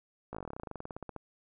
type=slowing click train; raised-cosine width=1 ms; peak=-26 dBFS; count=23; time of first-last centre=0.33-1.163 s; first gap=17 ms; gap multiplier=1.07; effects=none